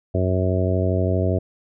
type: harmonic tone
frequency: 92.5 Hz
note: F#2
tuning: in tune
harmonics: 1 / 2 / 3 / 4 / 5 / 6 / 7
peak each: -20 / -27 / -28 / -27 / -29 / -29 / -27 dBFS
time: 0.14-1.39 s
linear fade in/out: 10 ms
effects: none